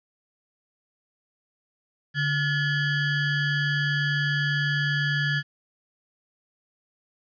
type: ring-modulated tone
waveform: square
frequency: 784 Hz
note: G5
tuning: in tune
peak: -20 dBFS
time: 2.14-5.43 s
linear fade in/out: 50 ms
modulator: 929 Hz
effects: resampled to 11025 Hz + 10-bit